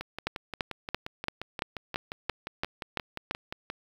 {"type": "two click trains", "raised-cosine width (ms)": 0.3, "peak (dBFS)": [-12, -19], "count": [10, 22], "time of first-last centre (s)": [[0.27, 3.311], [0.01, 3.701]], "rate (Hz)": [2.96, 5.69], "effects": ["7-bit"]}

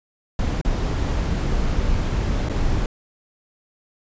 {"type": "noise with dropouts", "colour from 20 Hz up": "brown", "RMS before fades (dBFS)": -21, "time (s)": [0.39, 2.86], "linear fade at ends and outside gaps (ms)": 2, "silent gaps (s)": [[0.614, 0.649], [2.488, 2.496]], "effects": ["resampled to 16000 Hz"]}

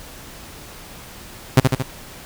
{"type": "tone with echo", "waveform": "sawtooth", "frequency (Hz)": 130.6, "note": "C3", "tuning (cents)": -3, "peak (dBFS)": -3, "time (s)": [1.57, 1.6], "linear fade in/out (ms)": 5, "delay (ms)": 75, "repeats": 3, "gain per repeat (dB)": -4, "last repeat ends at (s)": 1.825, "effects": ["pink hiss -39 dBFS RMS until 2.25 s"]}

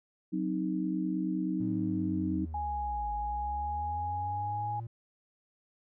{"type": "chord", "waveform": "sine", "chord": "C diminished", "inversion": "second", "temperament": "equal", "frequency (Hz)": [185, 261.6, 311.1], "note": ["Gb3", "C4", "Eb4"], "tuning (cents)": [0, 0, 0], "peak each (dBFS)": [-33, -36, -32], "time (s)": [0.32, 2.46], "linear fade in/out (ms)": 20}
{"type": "linear two-way sweep", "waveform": "triangle", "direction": "down then up", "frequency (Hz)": [116.6, 53.5, 116.6], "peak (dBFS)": -35, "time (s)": [1.6, 4.87], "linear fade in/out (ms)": 5, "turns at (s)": 3.13}
{"type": "tone", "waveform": "sine", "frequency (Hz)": 830.6, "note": "G#5", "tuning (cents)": 0, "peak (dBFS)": -32, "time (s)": [2.54, 4.8], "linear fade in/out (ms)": 5}
{"effects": []}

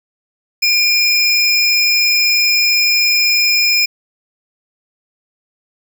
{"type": "tone pair together", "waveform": "square", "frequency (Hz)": [2404, 5125], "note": ["D7", "E8"], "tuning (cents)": [40, -50], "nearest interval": "octave + minor second", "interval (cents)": 1310, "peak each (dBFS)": -14, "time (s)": [0.62, 3.86], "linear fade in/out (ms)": 10, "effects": []}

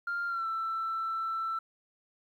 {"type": "tone with pitch glide", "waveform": "sine", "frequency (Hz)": [1396.9, 1332.3], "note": ["F6", "E6"], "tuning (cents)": [0, 18], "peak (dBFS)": -29, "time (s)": [0.07, 1.59], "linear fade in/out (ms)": 5, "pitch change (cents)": -82, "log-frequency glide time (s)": [0.27, 0.46], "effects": ["tanh soft clip ceiling -27 dBFS", "11-bit"]}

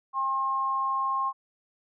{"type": "tone pair together", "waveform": "sine", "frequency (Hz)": [804, 1070.2], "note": ["G5", "C6"], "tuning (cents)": [44, 39], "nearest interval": "perfect fourth", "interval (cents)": 495, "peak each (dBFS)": [-34, -25], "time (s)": [0.13, 1.33], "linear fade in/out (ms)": 50, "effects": []}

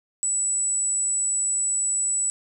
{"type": "tone", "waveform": "sine", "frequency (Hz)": 7902, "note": "B8", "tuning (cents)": 0, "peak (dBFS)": -21, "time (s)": [0.23, 2.3], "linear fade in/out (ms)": 0, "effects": []}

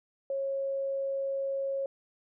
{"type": "tone", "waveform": "sine", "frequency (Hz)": 546, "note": "C#5", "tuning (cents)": -26, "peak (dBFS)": -29, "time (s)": [0.3, 1.86], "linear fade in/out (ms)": 2, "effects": []}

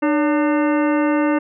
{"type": "harmonic tone with a mistuned harmonic", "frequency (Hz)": 300, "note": "D4", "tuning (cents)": 37, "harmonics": [1, 2, 3, 4, 5, 6, 7, 9], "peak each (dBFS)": [-16, -22, -26, -28, -30, -32, -33, -35], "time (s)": [0.02, 1.39], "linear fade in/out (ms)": 10, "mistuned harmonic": 2, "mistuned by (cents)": -84, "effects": []}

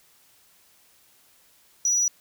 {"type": "tone", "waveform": "sine", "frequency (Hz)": 5860, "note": "F#8", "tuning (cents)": -18, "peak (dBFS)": -17, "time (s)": [1.85, 2.08], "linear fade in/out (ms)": 2, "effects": ["tanh soft clip ceiling -18 dBFS", "white hiss -59 dBFS RMS until 2.2 s"]}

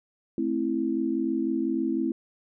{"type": "chord", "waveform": "sine", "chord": "A minor", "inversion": "none", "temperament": "just", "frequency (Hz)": [220, 264, 330], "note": ["A3", "C4", "E4"], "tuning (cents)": [0, 16, 2], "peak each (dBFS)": [-31, -28, -27], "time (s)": [0.38, 2.12], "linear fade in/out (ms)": 2, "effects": []}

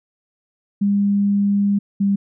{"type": "tone pair in turn", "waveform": "sine", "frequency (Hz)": [201.5, 199.07], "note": ["G3", "G3"], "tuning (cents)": [48, 27], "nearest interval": "unison", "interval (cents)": 21, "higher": "first", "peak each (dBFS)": [-14, -14], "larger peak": "neither", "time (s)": [[0.81, 1.79], [2, 2.16]], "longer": "first", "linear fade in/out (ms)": 10, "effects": []}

